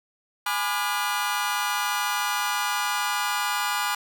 sawtooth chord, G# diminished seventh, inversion none, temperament just, 830.6 / 996.7 / 1196.1 / 1435.3 Hz, G#5 / B5 / D6 / F6, 0 / +16 / +31 / +47 cents, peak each -26 dBFS, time 0.46-3.95 s, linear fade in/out 5 ms, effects none

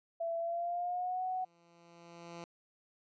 sine tone with pitch glide, 669 to 742.3 Hz, E5 to F#5, +25 to +5 cents, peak -33 dBFS, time 0.2-1.45 s, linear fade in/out 10 ms, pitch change +180 cents, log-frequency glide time 0.38-1.23 s
10% pulse tone with exponential growth, 170.3 Hz, F3, 43 cents flat, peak -35 dBFS, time 0.87-2.44 s, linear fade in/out 0 ms, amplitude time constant 340 ms
effects resampled to 16000 Hz

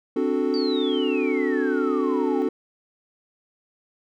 triangle chord, D dominant seventh, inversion third, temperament equal, 261.6 / 293.7 / 370 / 440 Hz, C4 / D4 / F#4 / A4, 0 / 0 / 0 / 0 cents, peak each -24 dBFS, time 0.16-2.49 s, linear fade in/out 5 ms
sine exponential sweep, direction down, 4699 to 771 Hz, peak -31 dBFS, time 0.54-2.42 s, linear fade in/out 0 ms
effects none

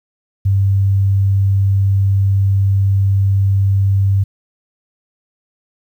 sine tone, 98 Hz, G2, in tune, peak -10 dBFS, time 0.45-4.24 s, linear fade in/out 10 ms, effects 8-bit

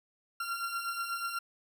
40% pulse beating tone pair, 1371 / 1379.2 Hz, F6 / F6, -32 / -22 cents, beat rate 8.2 Hz, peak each -39 / -34 dBFS, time 0.4-1.39 s, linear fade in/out 5 ms, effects none

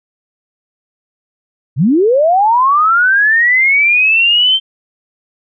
sine linear sweep, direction up, 110 to 3141 Hz, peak -7 dBFS, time 1.76-4.6 s, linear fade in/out 50 ms, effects none

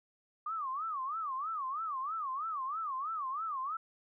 sine tone with vibrato, 1174.7 Hz, D6, in tune, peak -34 dBFS, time 0.46-3.77 s, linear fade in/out 5 ms, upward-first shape sine, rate 3.1 Hz, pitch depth 220 cents each way, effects none

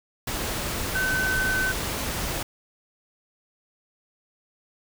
sine tone in noise, 1524 Hz, G6, 49 cents flat, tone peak -23 dBFS, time 0.95-1.72 s, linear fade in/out 5 ms, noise pink, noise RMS -29 dBFS, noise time 0.27-2.43 s, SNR +3 dB, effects none

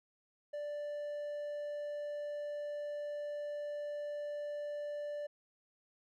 triangle tone, 587.3 Hz, D5, in tune, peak -36 dBFS, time 0.53-5.27 s, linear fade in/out 10 ms, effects none

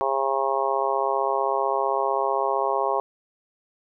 harmonic tone, 135.6 Hz, C#3, 38 cents flat, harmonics 3 / 4 / 5 / 6 / 7 / 8, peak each -28 / -28 / -28 / -28 / -28 / -28 dBFS, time 0.01-3 s, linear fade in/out 0 ms, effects none

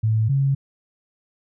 sine tone pair in turn, 110 / 137.36 Hz, A2 / C#3, 0 / -15 cents, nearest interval major third, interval 385 cents, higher second, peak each -16 dBFS, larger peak neither, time 0.03-0.29 / 0.29-0.55 s, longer neither, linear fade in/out 10 ms, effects none

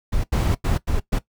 brown noise bursts at uneven times, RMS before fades -20 dBFS, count 5, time 0.12-0.24 / 0.32-0.55 / 0.64-0.78 / 0.87-1 / 1.12-1.19 s, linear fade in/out 10 ms, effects noise-tail reverb RT60 0.1 s tail -17 dB re dry

